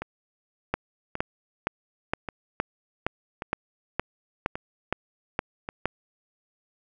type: two click trains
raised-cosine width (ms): 0.5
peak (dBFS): -9 / -17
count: 12 / 6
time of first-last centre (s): 0.74-5.856 / 0.02-5.689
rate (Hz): 2.15 / 0.882
effects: none